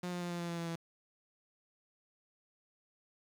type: tone with pitch steps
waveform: sawtooth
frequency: 178.5 / 176.76 / 175.03 / 173.32 / 171.62 / 169.95 / 168.29 / 166.64 Hz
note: F3 / F3 / F3 / F3 / F3 / F3 / E3 / E3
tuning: +38 / +21 / +4 / -13 / -30 / -47 / +36 / +19 cents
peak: -33 dBFS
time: 0.03-0.758 s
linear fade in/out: 5 ms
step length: 91 ms
effects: low-pass 10000 Hz 12 dB/octave + 10-bit